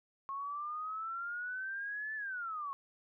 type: exponential two-way sweep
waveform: sine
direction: up then down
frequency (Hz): 1087 to 1760 to 1087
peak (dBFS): -37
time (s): 0.29-2.73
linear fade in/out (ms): 0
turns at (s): 2.15
effects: none